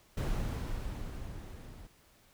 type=noise with level ramp; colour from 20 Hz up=brown; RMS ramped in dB=-31 to -49 dBFS; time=0.17-1.87 s; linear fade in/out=5 ms; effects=pink hiss -64 dBFS RMS until 2.33 s